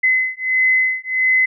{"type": "beating tone pair", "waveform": "sine", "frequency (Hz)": [2036, 2037.5], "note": ["C7", "C7"], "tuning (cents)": [-48, -47], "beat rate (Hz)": 1.5, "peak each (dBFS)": -17, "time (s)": [0.03, 1.46], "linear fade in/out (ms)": 10, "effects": []}